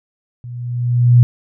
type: tone with level ramp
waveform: sine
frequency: 121.6 Hz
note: B2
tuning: 26 cents flat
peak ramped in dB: -28 to -3 dBFS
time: 0.44-1.23 s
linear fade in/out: 0 ms
effects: none